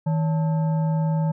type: tone with frequency modulation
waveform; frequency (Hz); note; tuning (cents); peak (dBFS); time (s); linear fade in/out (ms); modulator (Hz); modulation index
sine; 159.2; D#3; +40; -19; 0.06-1.32; 10; 724; 0.39
effects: none